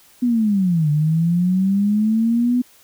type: linear two-way sweep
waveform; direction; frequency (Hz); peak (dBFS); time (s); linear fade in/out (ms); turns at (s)
sine; down then up; 250.1 to 146.6 to 250.1; -14; 0.22-2.62; 10; 0.9
effects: white hiss -51 dBFS RMS until 2.83 s

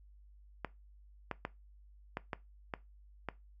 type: clicks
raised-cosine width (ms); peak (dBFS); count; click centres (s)
0.5; -21; 7; 0.647 / 1.313 / 1.451 / 2.171 / 2.332 / 2.738 / 3.287
effects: noise-tail reverb RT60 0.2 s tail -19 dB re dry + added 50 Hz sine -56 dBFS peak until 3.6 s

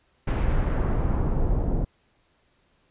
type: noise with low-pass filter sweep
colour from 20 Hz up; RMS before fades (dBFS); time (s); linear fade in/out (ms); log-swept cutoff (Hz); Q
brown; -23; 0.27-1.85; 10; 2600 to 550; 0.95
effects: pink hiss -66 dBFS RMS until 2.9 s + resampled to 8000 Hz

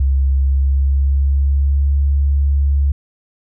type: tone with pitch glide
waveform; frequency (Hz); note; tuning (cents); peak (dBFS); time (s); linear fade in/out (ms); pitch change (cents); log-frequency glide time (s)
sine; 67.6 to 70.15; C#2 to C#2; -43 to +21; -11; 0-2.92; 5; +64; 0.34-1.95
effects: none

